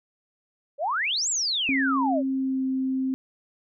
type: exponential two-way sweep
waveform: sine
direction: up then down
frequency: 528 to 7902 to 528 Hz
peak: -23 dBFS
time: 0.78-2.23 s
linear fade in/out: 50 ms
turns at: 1.29 s
type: tone with pitch glide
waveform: sine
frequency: 269.6 to 262.7 Hz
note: C#4 to C4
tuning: -48 to +7 cents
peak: -23 dBFS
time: 1.69-3.14 s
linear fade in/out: 0 ms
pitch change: -45 cents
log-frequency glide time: 2.02-2.65 s
effects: none